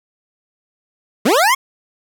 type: linear sweep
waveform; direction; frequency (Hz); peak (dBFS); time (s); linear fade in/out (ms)
25% pulse; up; 180 to 1118; -7; 1.25-1.55; 10
effects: none